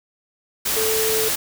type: tone in noise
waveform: sine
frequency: 440 Hz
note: A4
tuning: in tune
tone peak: -21 dBFS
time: 0.76-1.29 s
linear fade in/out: 10 ms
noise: white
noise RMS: -22 dBFS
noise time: 0.65-1.36 s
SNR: -2 dB
effects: none